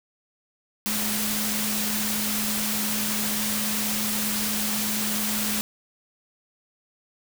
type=tone in noise; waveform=sine; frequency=212.3 Hz; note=G#3; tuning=38 cents sharp; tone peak=-30 dBFS; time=0.86-5.61 s; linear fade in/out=0 ms; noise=white; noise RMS=-27 dBFS; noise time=0.86-5.61 s; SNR=-6 dB; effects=none